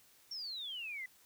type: exponential sweep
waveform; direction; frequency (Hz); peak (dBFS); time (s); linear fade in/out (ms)
sine; down; 5588 to 1975.5; -40; 0.31-1.06; 5
effects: white hiss -65 dBFS RMS until 1.25 s